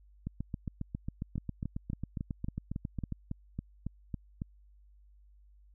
two click trains, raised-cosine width 5 ms, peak -23 / -23 dBFS, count 22 / 12, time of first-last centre 0.27-3.123 / 1.38-4.419 s, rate 7.36 / 3.62 Hz, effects added 50 Hz sine -57 dBFS peak until 5.74 s

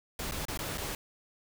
pink noise with dropouts, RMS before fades -36 dBFS, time 0.19-0.95 s, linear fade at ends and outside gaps 2 ms, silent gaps 0.312-0.32 / 0.453-0.483 / 0.575-0.59 / 0.775-0.78 s, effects none

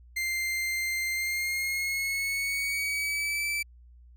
40% pulse tone with pitch glide, 2093 to 2322 Hz, C7 to D7, 0 to -20 cents, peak -27 dBFS, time 0.16-3.63 s, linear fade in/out 10 ms, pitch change +180 cents, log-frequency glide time 1.13-3.46 s, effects added 60 Hz sine -50 dBFS peak until 4.16 s

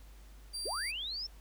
30% pulse tone, 4709 Hz, D8, 4 cents sharp, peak -34 dBFS, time 0.53-0.92 s, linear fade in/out 20 ms
sine linear sweep, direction up, 306.6 to 5440 Hz, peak -36 dBFS, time 0.65-1.27 s, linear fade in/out 10 ms
effects added 50 Hz sine -51 dBFS peak until 1.4 s + pink hiss -62 dBFS RMS until 1.4 s

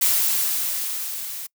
blue noise with level ramp, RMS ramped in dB -18 to -33 dBFS, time 0.01-1.47 s, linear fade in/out 10 ms, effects noise-tail reverb RT60 0.1 s tail -25 dB re dry

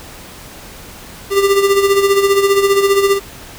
square tone with tremolo, 396.5 Hz, G4, 20 cents sharp, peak -8 dBFS, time 1.3-3.2 s, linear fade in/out 50 ms, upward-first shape sine, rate 15 Hz, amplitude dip 60%, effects pink hiss -35 dBFS RMS until 3.58 s

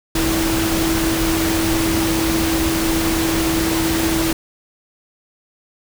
sine tone in noise, 326.5 Hz, E4, 17 cents flat, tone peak -18 dBFS, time 0.15-4.33 s, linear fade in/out 5 ms, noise pink, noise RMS -21 dBFS, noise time 0.15-4.33 s, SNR 0 dB, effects none

